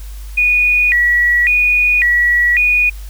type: tone with vibrato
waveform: sine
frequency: 2182 Hz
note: C#7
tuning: 28 cents flat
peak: -9 dBFS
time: 0.37-2.9 s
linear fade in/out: 10 ms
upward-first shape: square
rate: 0.91 Hz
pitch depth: 210 cents each way
effects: added 50 Hz sine -26 dBFS peak until 3.09 s + white hiss -42 dBFS RMS until 3.09 s